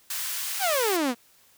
white high-pass noise, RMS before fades -31 dBFS, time 0.1-0.97 s, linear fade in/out 5 ms, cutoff 1200 Hz, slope 12 dB/octave
sawtooth exponential sweep, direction down, 830.6 to 226.9 Hz, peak -19 dBFS, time 0.59-1.15 s, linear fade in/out 50 ms
effects white hiss -59 dBFS RMS until 1.57 s

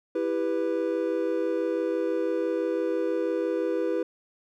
triangle chord, E minor, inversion none, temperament just, 329.6 / 395.6 / 494.4 Hz, E4 / G4 / B4, 0 / +16 / +2 cents, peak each -27 / -28 / -26 dBFS, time 0.15-4.03 s, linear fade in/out 5 ms, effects none

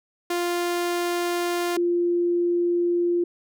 sawtooth / sine tone pair in turn, 349.2 / 347.9 Hz, F4 / F4, 0 / -7 cents, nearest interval unison, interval 7 cents, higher first, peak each -19 dBFS, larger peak neither, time 0.3-1.77 / 1.77-3.24 s, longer neither, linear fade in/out 5 ms, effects none

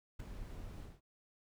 brown noise with ADSR envelope, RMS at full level -38 dBFS, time 0.19-1.01 s, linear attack 14 ms, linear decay 3 ms, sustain -9 dB, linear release 190 ms, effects none

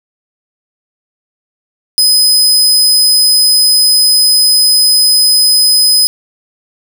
sawtooth tone, 5030 Hz, D#8, 18 cents sharp, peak -3 dBFS, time 1.98-6.07 s, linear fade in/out 0 ms, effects none

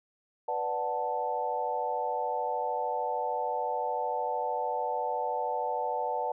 sine chord, B minor seventh, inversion none, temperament equal, 493.9 / 587.3 / 740 / 880 Hz, B4 / D5 / F#5 / A5, 0 / 0 / 0 / 0 cents, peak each -35 / -36 / -34 / -32 dBFS, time 0.48-6.32 s, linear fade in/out 5 ms, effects none

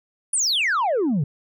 sine exponential sweep, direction down, 9956 to 130.9 Hz, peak -16 dBFS, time 0.33-1.24 s, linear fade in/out 5 ms, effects tanh soft clip ceiling -17 dBFS

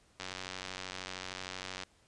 click train, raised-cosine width 0.2 ms, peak -22 dBFS, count 153, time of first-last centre 0.2-1.834 s, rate 93 Hz, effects pink hiss -67 dBFS RMS until 2.07 s + resampled to 22050 Hz

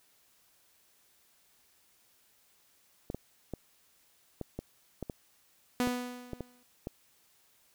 clicks, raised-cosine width 2 ms, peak -23 dBFS, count 11, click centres 3.101 / 3.146 / 3.537 / 4.413 / 4.59 / 5.027 / 5.098 / 5.873 / 6.333 / 6.407 / 6.871 s
sawtooth tone with exponential decay, 246.9 Hz, B3, in tune, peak -22 dBFS, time 5.8-6.63 s, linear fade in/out 0 ms, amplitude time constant 180 ms
effects white hiss -67 dBFS RMS until 7.74 s

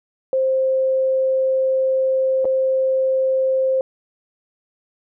sine tone with dropouts, 526 Hz, C5, 9 cents sharp, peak -15 dBFS, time 0.33-3.81 s, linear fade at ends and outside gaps 1 ms, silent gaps 2.446-2.453 s, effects none

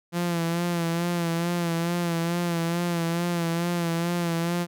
sawtooth tone with vibrato, 170.5 Hz, F3, 41 cents flat, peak -20 dBFS, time 0.12-4.67 s, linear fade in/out 50 ms, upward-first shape sine, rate 2.3 Hz, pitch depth 42 cents each way, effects none

